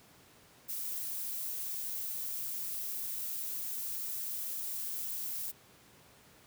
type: noise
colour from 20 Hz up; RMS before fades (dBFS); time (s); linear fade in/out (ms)
violet; -38; 0.68-5.52; 20
effects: pink hiss -60 dBFS RMS until 6.46 s + high-pass 80 Hz 12 dB/octave